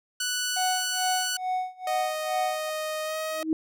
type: tone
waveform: 10% pulse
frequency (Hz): 1482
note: F#6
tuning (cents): +2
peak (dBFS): -18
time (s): 0.2-1.37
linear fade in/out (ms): 5
type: tone with tremolo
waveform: triangle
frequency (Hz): 740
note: F#5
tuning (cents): 0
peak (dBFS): -22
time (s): 0.56-2.7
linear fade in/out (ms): 10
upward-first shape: sine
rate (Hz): 2.3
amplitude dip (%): 95
type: tone with pitch glide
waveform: sawtooth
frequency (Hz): 621 to 630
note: D#5 to D#5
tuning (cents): -3 to +21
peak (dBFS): -25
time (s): 1.87-3.43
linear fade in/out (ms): 2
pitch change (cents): +24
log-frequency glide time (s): 3.03-3.17
type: tone with exponential growth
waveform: sine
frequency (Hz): 317.1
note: D#4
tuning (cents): +33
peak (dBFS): -18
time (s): 3.31-3.53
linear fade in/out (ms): 1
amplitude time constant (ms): 46
effects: none